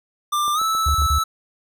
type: tone with pitch glide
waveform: square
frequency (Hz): 1188 to 1310.6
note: D6 to E6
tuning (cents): +20 to -10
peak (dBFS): -19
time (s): 0.32-1.24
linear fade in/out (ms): 10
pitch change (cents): +170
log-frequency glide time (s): 0.54-0.6
type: click train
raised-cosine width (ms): 1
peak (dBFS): -23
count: 5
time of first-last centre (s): 0.48-1.021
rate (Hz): 7.4
type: tone bursts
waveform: sine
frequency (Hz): 72.6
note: D2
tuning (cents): -19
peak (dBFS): -17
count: 3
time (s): 0.86-1.187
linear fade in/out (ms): 5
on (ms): 87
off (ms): 33
effects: none